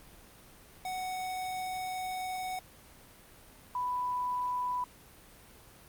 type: tone pair in turn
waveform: square / sine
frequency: 743 / 991.8 Hz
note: F#5 / B5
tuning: +7 / +7 cents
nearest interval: perfect fourth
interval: 500 cents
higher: second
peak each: -35 / -30 dBFS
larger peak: second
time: 0.85-2.59 / 3.75-4.84 s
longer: first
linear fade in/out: 2 ms
effects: pink hiss -55 dBFS RMS until 5.88 s + Opus 32 kbps